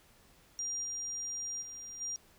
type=tone with level steps; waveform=sine; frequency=5700 Hz; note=F8; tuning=34 cents sharp; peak=-34 / -36 / -43 / -35 dBFS; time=0.59-2.16 s; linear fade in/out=0 ms; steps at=0.83 / 1.61 / 2 s; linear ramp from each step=20 ms; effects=pink hiss -63 dBFS RMS until 2.38 s